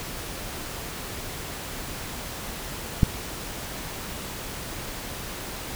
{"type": "click", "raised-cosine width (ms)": 5, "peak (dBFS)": -4, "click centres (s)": 3.032, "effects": ["pink hiss -35 dBFS RMS until 5.75 s"]}